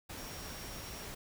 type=tone in noise; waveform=sine; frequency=5588 Hz; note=F8; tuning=in tune; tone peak=-52 dBFS; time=0.17-1.06 s; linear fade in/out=10 ms; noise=pink; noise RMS=-45 dBFS; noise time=0.09-1.15 s; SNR=-10 dB; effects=none